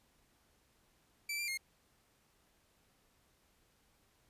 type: tone with pitch steps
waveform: sawtooth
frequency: 2326 / 2370 / 2138 Hz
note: D7 / D7 / C7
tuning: -17 / +15 / +37 cents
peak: -33 dBFS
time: 1.29-1.575 s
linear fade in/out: 5 ms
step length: 95 ms
effects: pink hiss -72 dBFS RMS until 4.29 s + resampled to 32000 Hz

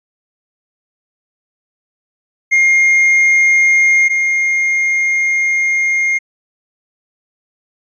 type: tone pair in turn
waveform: triangle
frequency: 2127 / 2127 Hz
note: C7 / C7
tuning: +28 / +28 cents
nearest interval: unison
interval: 0 cents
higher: neither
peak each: -6 / -10 dBFS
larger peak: first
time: 2.51-4.09 / 4.09-6.19 s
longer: second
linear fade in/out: 20 ms
effects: resampled to 22050 Hz

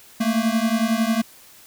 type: beating tone pair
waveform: square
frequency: 220 / 231 Hz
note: A3 / A#3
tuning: 0 / -16 cents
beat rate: 11 Hz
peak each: -22 dBFS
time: 0.2-1.22 s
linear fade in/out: 10 ms
effects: white hiss -48 dBFS RMS until 1.66 s

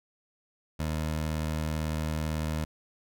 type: tone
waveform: 20% pulse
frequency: 78 Hz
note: D#2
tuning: 5 cents sharp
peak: -24 dBFS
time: 0.79-2.65 s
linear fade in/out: 10 ms
effects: none

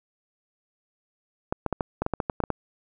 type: clicks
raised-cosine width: 1 ms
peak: -11 dBFS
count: 12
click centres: 1.525 / 1.663 / 1.727 / 1.808 / 2.02 / 2.064 / 2.137 / 2.202 / 2.298 / 2.403 / 2.438 / 2.503 s
effects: none

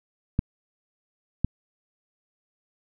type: clicks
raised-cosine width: 5 ms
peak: -9 dBFS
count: 2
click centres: 0.391 / 1.446 s
effects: none

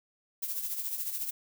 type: noise with tremolo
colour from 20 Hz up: violet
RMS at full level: -32 dBFS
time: 0.42-1.31 s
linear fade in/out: 10 ms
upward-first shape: triangle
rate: 14 Hz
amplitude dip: 65%
effects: none

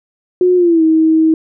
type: tone with pitch glide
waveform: sine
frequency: 362.2 to 319 Hz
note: F#4 to D#4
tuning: -37 to +43 cents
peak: -7 dBFS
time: 0.41-1.34 s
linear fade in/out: 2 ms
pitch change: -220 cents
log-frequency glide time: 0.56-0.83 s
effects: none

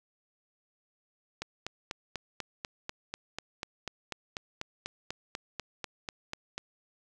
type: click train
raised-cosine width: 0.2 ms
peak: -18 dBFS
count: 22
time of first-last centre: 1.42-6.58 s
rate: 4.07 Hz
effects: none

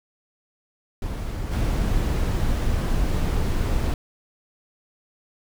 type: noise with level steps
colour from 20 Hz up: brown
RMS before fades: -28 / -22 dBFS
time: 1.02-3.94 s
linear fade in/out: 2 ms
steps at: 1.51 s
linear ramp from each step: 20 ms
effects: none

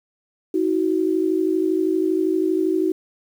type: tone pair together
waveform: sine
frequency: 319.8 / 372.4 Hz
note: D#4 / F#4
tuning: +48 / +11 cents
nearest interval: minor third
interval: 263 cents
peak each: -20 dBFS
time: 0.54-2.92 s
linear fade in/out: 5 ms
effects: 8-bit

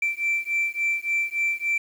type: beating tone pair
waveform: sine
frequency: 2339 / 2342.5 Hz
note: D7 / D7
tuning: -8 / -5 cents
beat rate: 3.5 Hz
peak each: -24 dBFS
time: 0.02-1.78 s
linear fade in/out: 5 ms
effects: tanh soft clip ceiling -18 dBFS + 8-bit

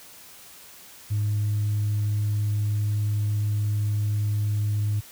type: tone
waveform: sine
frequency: 104.5 Hz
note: G#2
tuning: 11 cents sharp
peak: -20 dBFS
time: 1.1-5.01 s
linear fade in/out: 20 ms
effects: tanh soft clip ceiling -19 dBFS + white hiss -47 dBFS RMS until 5.11 s

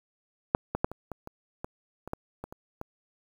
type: clicks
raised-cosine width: 1 ms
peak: -6 / -14 / -9 / -24 / -22 / -26 / -20 / -25 / -17 / -23 / -28 / -22 dBFS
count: 12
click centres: 0.549 / 0.75 / 0.845 / 0.916 / 1.117 / 1.274 / 1.645 / 2.076 / 2.134 / 2.44 / 2.525 / 2.814 s
effects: 8-bit

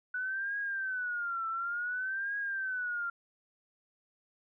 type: tone with vibrato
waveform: sine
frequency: 1480 Hz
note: F#6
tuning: in tune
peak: -32 dBFS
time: 0.14-3.1 s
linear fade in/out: 5 ms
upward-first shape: triangle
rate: 0.56 Hz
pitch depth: 190 cents each way
effects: none

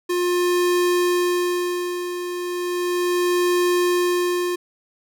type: tone with tremolo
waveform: square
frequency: 354.9 Hz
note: F4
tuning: 28 cents sharp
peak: -17 dBFS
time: 0.09-4.56 s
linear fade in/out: 10 ms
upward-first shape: sine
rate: 0.35 Hz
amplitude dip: 65%
effects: none

